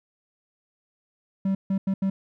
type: tone bursts at uneven times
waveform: triangle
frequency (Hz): 193.2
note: G3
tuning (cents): -25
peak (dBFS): -19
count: 4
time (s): 1.45-1.55 / 1.7-1.78 / 1.87-1.94 / 2.02-2.1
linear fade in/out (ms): 5
effects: none